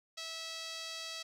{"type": "tone with band-pass filter", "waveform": "sawtooth", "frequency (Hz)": 652, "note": "E5", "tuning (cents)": -19, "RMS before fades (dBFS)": -43, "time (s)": [0.17, 1.23], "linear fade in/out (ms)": 10, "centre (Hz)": 4400, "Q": 1.9, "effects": []}